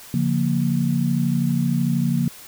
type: chord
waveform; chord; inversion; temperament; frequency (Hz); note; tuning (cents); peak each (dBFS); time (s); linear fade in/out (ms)
sine; Bb minor; first; equal with one note detuned; 141.75 / 174.61 / 233.1; Db3 / F3 / Bb3; +39 / 0 / 0; -22; 0.14-2.28; 2
effects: white hiss -42 dBFS RMS until 2.47 s